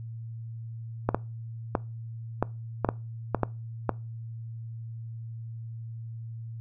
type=clicks; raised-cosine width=1 ms; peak=-9 dBFS; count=9; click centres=1.09 / 1.146 / 1.752 / 2.426 / 2.847 / 2.889 / 3.347 / 3.433 / 3.893 s; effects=noise-tail reverb RT60 0.3 s tail -22 dB re dry + added 114 Hz sine -36 dBFS peak until 6.6 s